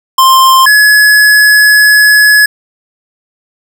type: tone pair in turn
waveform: square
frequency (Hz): 1051 / 1695.6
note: C6 / G#6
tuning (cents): +7 / +35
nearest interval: minor sixth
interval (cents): 828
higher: second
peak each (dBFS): -3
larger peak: neither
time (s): 0.18-0.66 / 0.66-2.46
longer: second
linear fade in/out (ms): 5
effects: none